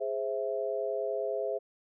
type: chord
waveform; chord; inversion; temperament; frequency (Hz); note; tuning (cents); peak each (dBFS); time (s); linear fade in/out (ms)
sine; Ab augmented; none; equal with one note detuned; 415.3 / 525.1 / 659.3; Ab4 / C5 / E5; 0 / +6 / 0; -34; 0-1.59; 20
effects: none